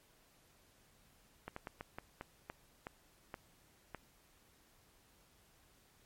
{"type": "slowing click train", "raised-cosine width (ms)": 0.5, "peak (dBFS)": -28, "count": 10, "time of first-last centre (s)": [1.48, 3.947], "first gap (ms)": 84, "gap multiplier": 1.28, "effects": ["pink hiss -68 dBFS RMS until 6.05 s", "MP3 64 kbps"]}